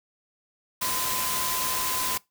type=tone in noise; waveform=sine; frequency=1023 Hz; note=C6; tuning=39 cents flat; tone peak=-32 dBFS; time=0.81-2.18 s; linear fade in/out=10 ms; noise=white; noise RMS=-28 dBFS; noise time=0.81-2.18 s; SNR=-7 dB; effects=noise-tail reverb RT60 0.2 s tail -23 dB re dry